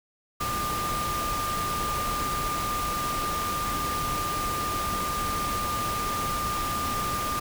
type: tone in noise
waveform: sine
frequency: 1200 Hz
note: D6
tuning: 37 cents sharp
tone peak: -28 dBFS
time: 0.4-7.4 s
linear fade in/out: 10 ms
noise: pink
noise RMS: -32 dBFS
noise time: 0.4-7.4 s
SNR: +1 dB
effects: none